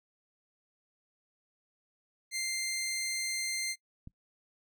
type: tone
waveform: 15% pulse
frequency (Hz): 2093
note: C7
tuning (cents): 0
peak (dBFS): -26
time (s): 2.31-3.76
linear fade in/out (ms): 50
type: click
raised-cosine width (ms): 5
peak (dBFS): -33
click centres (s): 4.074
effects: noise-tail reverb RT60 0.1 s tail -22 dB re dry